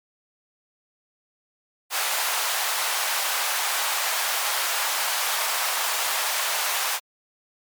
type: high-pass noise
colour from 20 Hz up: pink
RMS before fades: -25 dBFS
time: 1.9-7 s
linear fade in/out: 50 ms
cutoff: 720 Hz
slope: 24 dB/octave
effects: MP3 96 kbps